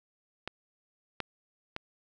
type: clicks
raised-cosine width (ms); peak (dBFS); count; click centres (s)
0.3; -19 / -16 / -19; 3; 0.476 / 1.203 / 1.764
effects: none